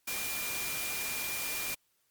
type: tone in noise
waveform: sine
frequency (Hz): 2400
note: D7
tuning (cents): +37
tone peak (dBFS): -39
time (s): 0.07-1.75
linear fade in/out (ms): 10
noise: white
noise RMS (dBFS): -36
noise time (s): 0.07-1.75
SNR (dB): -6
effects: white hiss -74 dBFS RMS until 2.1 s + Opus 48 kbps